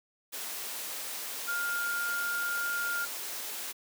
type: tone in noise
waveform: sine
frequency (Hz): 1408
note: F6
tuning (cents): +14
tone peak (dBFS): -30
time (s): 1.47-3.06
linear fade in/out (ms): 20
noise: white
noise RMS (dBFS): -38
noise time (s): 0.32-3.73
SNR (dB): +5
effects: high-pass 300 Hz 12 dB/octave